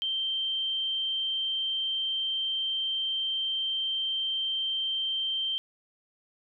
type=tone; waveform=sine; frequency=3136 Hz; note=G7; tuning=in tune; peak=-27 dBFS; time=0.02-5.58 s; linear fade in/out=0 ms; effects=none